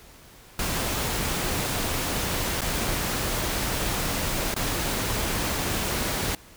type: noise with dropouts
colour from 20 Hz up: pink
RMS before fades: -27 dBFS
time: 0.59-6.35 s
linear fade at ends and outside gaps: 2 ms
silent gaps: 2.609-2.616 / 4.542-4.563 s
effects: pink hiss -50 dBFS RMS until 6.56 s